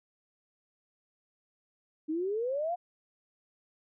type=exponential sweep; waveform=sine; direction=up; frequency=301 to 729 Hz; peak=-29 dBFS; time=2.08-2.76 s; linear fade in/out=20 ms; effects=none